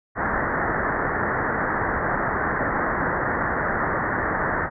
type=low-pass noise; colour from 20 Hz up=white; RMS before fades=-24 dBFS; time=0.15-4.7 s; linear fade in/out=50 ms; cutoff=1900 Hz; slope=96 dB/octave; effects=none